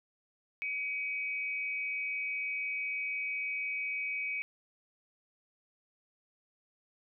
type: tone pair together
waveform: sine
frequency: 2270 / 2516 Hz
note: C#7 / D#7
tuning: +41 / +19 cents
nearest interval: major second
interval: 178 cents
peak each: -34 / -38 dBFS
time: 0.62-4.42 s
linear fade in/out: 0 ms
effects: none